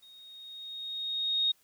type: tone with level ramp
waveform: sine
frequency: 3729 Hz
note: A#7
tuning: in tune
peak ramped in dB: -52 to -23 dBFS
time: 0.02-1.52 s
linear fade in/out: 10 ms
effects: white hiss -67 dBFS RMS until 1.63 s